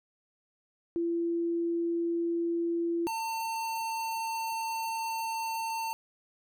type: tone pair in turn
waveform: sine / square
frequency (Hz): 338.7 / 901.4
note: E4 / A5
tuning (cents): +47 / +42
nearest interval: octave + perfect fourth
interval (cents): 1695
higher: second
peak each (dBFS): -27 / -32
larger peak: first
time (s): 0.96-3.07 / 3.07-5.93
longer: second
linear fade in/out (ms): 0
effects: none